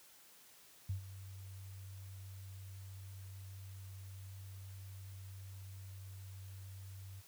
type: tone with ADSR envelope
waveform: sine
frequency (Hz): 96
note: G2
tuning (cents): -36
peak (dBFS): -33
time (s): 0.89-7.22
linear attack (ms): 5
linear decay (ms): 110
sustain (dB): -14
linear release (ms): 30
effects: white hiss -62 dBFS RMS until 7.27 s + high-pass 60 Hz 12 dB/octave